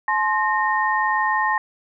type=tone cluster; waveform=sine; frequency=858 / 1052 / 1840 Hz; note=A5 / C6 / A#6; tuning=-44 / +9 / -23 cents; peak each=-22 dBFS; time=0.08-1.58 s; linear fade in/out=2 ms; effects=none